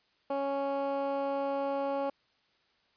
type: tone with band-pass filter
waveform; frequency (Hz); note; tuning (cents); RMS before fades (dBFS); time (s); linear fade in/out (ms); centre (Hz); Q
15% pulse; 277.2; C#4; 0; -32; 0.3-2.1; 5; 580; 1.3
effects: white hiss -70 dBFS RMS until 2.96 s + resampled to 11025 Hz